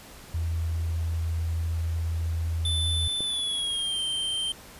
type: tone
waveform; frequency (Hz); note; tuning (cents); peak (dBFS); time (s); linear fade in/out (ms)
sine; 82.4; E2; 0; -25; 0.34-3.08; 5
type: tone with pitch glide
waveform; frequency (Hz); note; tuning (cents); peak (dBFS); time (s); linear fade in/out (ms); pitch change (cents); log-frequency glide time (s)
square; 3520 to 3136; A7 to G7; 0 to 0; -27; 2.65-4.52; 2; -200; 3.23-4
type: click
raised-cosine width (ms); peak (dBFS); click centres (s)
2; -23; 3.206
effects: pink hiss -47 dBFS RMS until 4.79 s + resampled to 32000 Hz